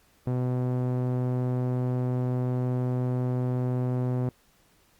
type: tone with low-pass filter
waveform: sawtooth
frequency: 125.6 Hz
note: B2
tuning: 30 cents sharp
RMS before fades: -27 dBFS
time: 0.27-4.29 s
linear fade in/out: 2 ms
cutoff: 690 Hz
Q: 0.61
effects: pink hiss -63 dBFS RMS until 4.99 s + Opus 48 kbps